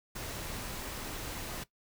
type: noise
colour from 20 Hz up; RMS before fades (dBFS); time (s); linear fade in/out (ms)
pink; -40; 0.15-1.64; 10
effects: noise-tail reverb RT60 0.1 s tail -17 dB re dry